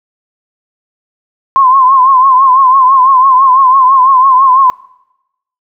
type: tone with vibrato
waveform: sine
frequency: 1050 Hz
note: C6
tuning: 6 cents sharp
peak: -3 dBFS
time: 1.56-4.7 s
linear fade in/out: 0 ms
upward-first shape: triangle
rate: 6 Hz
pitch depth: 94 cents each way
effects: noise-tail reverb RT60 0.9 s tail -24 dB re dry